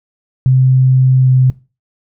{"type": "tone with pitch glide", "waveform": "sine", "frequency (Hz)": [130, 129.1], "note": ["C3", "C3"], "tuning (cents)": [-11, -23], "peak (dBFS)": -6, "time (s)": [0.46, 1.5], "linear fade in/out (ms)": 0, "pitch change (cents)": -12, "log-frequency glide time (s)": [1.21, 1.28], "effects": ["noise-tail reverb RT60 0.3 s tail -20 dB re dry"]}